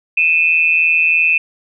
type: tone pair together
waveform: sine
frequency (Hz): 2474 / 2637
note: D#7 / E7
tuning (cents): -10 / 0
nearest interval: minor second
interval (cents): 110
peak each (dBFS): -13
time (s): 0.17-1.38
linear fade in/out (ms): 5
effects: none